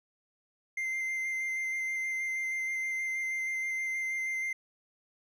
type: tone with vibrato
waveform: triangle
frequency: 2086 Hz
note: C7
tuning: 6 cents flat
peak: -29 dBFS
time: 0.77-4.53 s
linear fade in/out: 5 ms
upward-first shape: square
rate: 6.3 Hz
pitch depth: 10 cents each way
effects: none